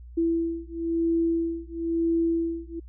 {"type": "beating tone pair", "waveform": "sine", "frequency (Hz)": [332, 333], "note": ["E4", "E4"], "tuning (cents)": [12, 18], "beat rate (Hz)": 1, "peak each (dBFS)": -26, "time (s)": [0.17, 2.8], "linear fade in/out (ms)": 10, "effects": ["added 60 Hz sine -41 dBFS peak until 2.88 s"]}